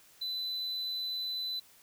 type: tone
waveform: triangle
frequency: 4006 Hz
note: B7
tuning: 24 cents sharp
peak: -32 dBFS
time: 0.21-1.6 s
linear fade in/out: 10 ms
effects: white hiss -60 dBFS RMS until 1.82 s